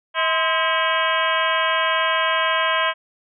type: harmonic tone with a mistuned harmonic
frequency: 321.9 Hz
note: E4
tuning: 41 cents flat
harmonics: 2 / 3 / 4 / 5 / 6 / 7 / 8 / 9 / 10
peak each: -25 / -22 / -28 / -24 / -29 / -28 / -31 / -28 / -28 dBFS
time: 0.14-2.94 s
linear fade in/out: 50 ms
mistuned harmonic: 3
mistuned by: +120 cents
effects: none